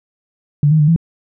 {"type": "tone with pitch steps", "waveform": "sine", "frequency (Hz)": [146, 156.3, 149.1, 165.5], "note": ["D3", "D#3", "D3", "E3"], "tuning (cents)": [-10, 8, 27, 7], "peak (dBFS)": -8, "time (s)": [0.63, 0.962], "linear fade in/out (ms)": 2, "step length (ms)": 83, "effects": []}